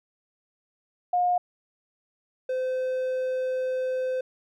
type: tone pair in turn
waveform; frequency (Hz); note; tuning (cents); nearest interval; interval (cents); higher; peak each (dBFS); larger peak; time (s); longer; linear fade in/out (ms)
sine / triangle; 715 / 514.1; F5 / C5; +41 / -31; tritone; 572; first; -20 / -23; first; 1.13-1.38 / 2.49-4.21; second; 5
effects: none